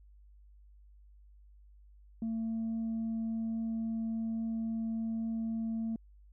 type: tone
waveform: sine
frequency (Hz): 225.3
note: A3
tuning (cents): +41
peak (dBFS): -30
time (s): 2.22-5.96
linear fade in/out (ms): 2
effects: tanh soft clip ceiling -30 dBFS + added 50 Hz sine -55 dBFS peak until 6.32 s